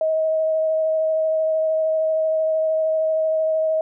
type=tone with vibrato; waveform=sine; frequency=634 Hz; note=D#5; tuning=32 cents sharp; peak=-17 dBFS; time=0.01-3.81 s; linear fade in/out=2 ms; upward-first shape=sine; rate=13 Hz; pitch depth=11 cents each way; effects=none